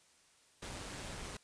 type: noise with amplitude modulation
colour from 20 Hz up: pink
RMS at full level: -43 dBFS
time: 0.62-1.37 s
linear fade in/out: 5 ms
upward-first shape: sine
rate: 192 Hz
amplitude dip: 45%
effects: white hiss -67 dBFS RMS until 1.43 s + resampled to 22050 Hz